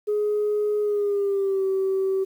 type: tone with pitch glide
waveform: sine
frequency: 418.6 to 383.9 Hz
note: G#4 to G4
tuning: +14 to -36 cents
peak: -19 dBFS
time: 0.07-2.25 s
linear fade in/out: 20 ms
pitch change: -150 cents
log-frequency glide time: 0.81-1.64 s
effects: tanh soft clip ceiling -17 dBFS + 9-bit